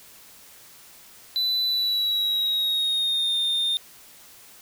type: tone with pitch glide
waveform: triangle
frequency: 3990 to 3638 Hz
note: B7 to A#7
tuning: +17 to -43 cents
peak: -20 dBFS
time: 1.36-3.77 s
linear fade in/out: 0 ms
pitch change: -160 cents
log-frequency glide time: 1.66-3.36 s
effects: white hiss -49 dBFS RMS until 4.61 s